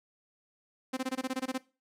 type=tone bursts; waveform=sawtooth; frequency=260.2 Hz; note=C4; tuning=9 cents flat; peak=-26 dBFS; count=11; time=0.93-1.581 s; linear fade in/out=10 ms; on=41 ms; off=20 ms; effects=noise-tail reverb RT60 0.3 s tail -19 dB re dry + low-pass 12000 Hz 12 dB/octave